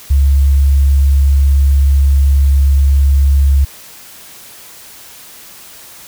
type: tone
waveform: sine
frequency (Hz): 69.3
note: C#2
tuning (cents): 0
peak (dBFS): -6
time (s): 0.1-3.65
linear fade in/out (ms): 10
effects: white hiss -36 dBFS RMS until 6.07 s